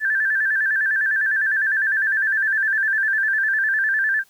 sine tone with vibrato, 1661.2 Hz, G#6, in tune, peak -17 dBFS, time 0-4.24 s, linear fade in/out 50 ms, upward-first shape square, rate 9.9 Hz, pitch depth 83 cents each way, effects white hiss -57 dBFS RMS until 4.29 s

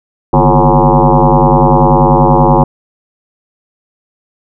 sine tone with frequency modulation, 349.2 Hz, F4, in tune, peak -4 dBFS, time 0.33-2.64 s, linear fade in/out 5 ms, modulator 98.3 Hz, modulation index 6.5, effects none

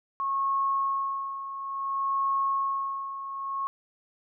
sine tone with tremolo, 1093 Hz, C#6, 25 cents flat, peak -23 dBFS, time 0.2-3.67 s, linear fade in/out 0 ms, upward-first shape sine, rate 0.58 Hz, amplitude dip 70%, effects none

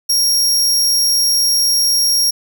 sawtooth tone, 5588 Hz, F8, in tune, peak -9 dBFS, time 0.09-2.31 s, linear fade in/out 10 ms, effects none

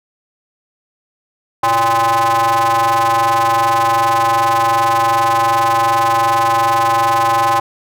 square ring-modulated tone, 116.54 Hz, A#2, in tune, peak -9 dBFS, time 1.63-7.6 s, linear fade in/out 5 ms, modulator 921 Hz, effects none

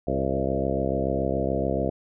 harmonic tone with a mistuned harmonic, 67 Hz, C2, 42 cents sharp, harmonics 1 / 2 / 3 / 4 / 5 / 6 / 7 / 8 / 9 / 10, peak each -32 / -32 / -32 / -32 / -32 / -32 / -32 / -32 / -32 / -32 dBFS, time 0.07-1.9 s, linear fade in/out 5 ms, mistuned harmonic 8, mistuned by -16 cents, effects none

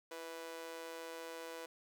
sawtooth tone with amplitude modulation, 493.9 Hz, B4, in tune, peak -37 dBFS, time 0.11-1.66 s, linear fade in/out 5 ms, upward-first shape sine, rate 161 Hz, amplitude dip 95%, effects 13-bit

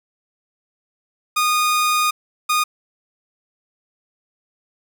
sawtooth tone bursts at uneven times, 1230 Hz, D#6, 20 cents flat, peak -12 dBFS, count 2, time 1.36-2.11 / 2.49-2.64 s, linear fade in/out 10 ms, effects none

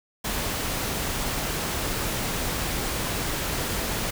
pink noise, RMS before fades -28 dBFS, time 0.24-4.11 s, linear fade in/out 10 ms, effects none

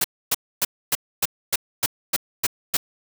white noise bursts, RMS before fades -20 dBFS, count 10, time 0.01-2.77 s, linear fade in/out 5 ms, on 33 ms, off 270 ms, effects none

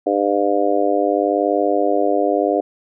harmonic tone, 100.8 Hz, G2, 49 cents sharp, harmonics 3 / 4 / 5 / 6 / 7, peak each -21 / -21 / -21 / -21 / -21 dBFS, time 0.06-2.61 s, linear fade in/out 10 ms, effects none

